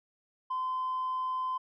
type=tone with tanh clipping; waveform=triangle; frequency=1028 Hz; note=C6; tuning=31 cents flat; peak=-30 dBFS; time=0.5-1.58 s; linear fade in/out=10 ms; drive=5 dB; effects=none